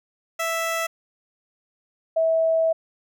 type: tone pair in turn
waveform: 15% pulse / sine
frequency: 659.3 / 650.2 Hz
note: E5 / E5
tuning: 0 / -24 cents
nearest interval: unison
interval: 24 cents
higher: first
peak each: -17 dBFS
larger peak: neither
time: 0.39-0.87 / 2.16-2.73 s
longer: second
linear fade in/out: 10 ms
effects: none